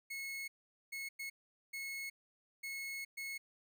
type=tone bursts at uneven times; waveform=40% pulse; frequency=2183 Hz; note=C#7; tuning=27 cents flat; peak=-40 dBFS; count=6; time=0.1-0.48 / 0.92-1.09 / 1.19-1.3 / 1.73-2.1 / 2.63-3.05 / 3.17-3.38 s; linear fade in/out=10 ms; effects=none